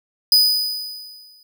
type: tone with exponential decay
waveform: 45% pulse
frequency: 4978 Hz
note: D#8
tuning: in tune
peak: -8 dBFS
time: 0.32-1.43 s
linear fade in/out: 2 ms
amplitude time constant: 240 ms
effects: none